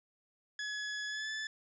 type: tone with pitch glide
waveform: sawtooth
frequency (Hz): 1694 to 1740.6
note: G#6 to A6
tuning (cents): +34 to -19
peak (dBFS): -33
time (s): 0.59-1.47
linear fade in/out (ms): 2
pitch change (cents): +47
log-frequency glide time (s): 1.07-1.3
effects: resampled to 16000 Hz + 12-bit